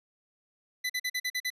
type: tone bursts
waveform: 25% pulse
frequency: 2000 Hz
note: B6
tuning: 21 cents sharp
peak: -25 dBFS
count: 7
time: 0.84-1.503 s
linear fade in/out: 10 ms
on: 57 ms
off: 44 ms
effects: resampled to 32000 Hz